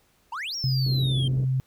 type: exponential two-way sweep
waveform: triangle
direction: up then down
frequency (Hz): 864 to 5660 to 3128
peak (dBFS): -28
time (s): 0.32-1.28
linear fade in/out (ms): 5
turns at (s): 0.55
type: tone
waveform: sine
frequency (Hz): 130.81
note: C3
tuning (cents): 0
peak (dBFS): -21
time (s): 0.64-1.6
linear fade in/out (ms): 0
type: low-pass noise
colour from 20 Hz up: white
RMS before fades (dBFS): -36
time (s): 0.86-1.45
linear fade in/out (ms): 5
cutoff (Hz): 340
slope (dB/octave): 24
effects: pink hiss -64 dBFS RMS until 1.66 s